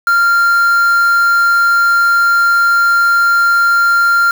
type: tone with quantisation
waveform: triangle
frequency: 1391 Hz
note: F6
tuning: 7 cents flat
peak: -6 dBFS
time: 0.07-4.31 s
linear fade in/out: 2 ms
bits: 4
effects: none